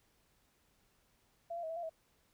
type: tone with pitch steps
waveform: sine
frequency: 678 / 689 / 640 / 656 / 691 / 646 Hz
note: E5 / F5 / D#5 / E5 / F5 / E5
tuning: +49 / -24 / +49 / -9 / -19 / -35 cents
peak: -38 dBFS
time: 1.5-1.896 s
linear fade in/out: 10 ms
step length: 66 ms
effects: pink hiss -73 dBFS RMS until 2.33 s